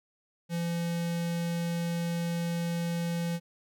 square tone with notch filter, 170 Hz, F3, 46 cents flat, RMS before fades -31 dBFS, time 0.49-3.4 s, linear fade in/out 50 ms, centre 1100 Hz, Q 1.9, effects none

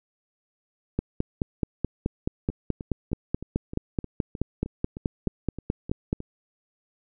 two click trains, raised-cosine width 3 ms, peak -11 / -22 dBFS, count 25 / 13, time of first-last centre 0.99-6.129 / 2.5-6.204 s, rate 4.67 / 3.24 Hz, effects none

